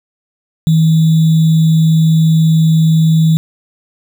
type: tone with sample-and-hold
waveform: sine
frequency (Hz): 160.5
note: E3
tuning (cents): -46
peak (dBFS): -6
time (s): 0.67-3.37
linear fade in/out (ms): 0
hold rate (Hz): 3675
effects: none